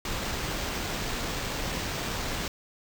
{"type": "noise with sample-and-hold", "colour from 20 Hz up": "pink", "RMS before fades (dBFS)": -32, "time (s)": [0.05, 2.48], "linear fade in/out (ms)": 2, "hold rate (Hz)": 11025, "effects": []}